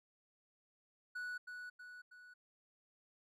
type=tone with echo; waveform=triangle; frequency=1475 Hz; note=F#6; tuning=6 cents flat; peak=-39 dBFS; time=1.15-1.38 s; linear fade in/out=10 ms; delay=320 ms; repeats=3; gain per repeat=-5 dB; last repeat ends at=2.34 s; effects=none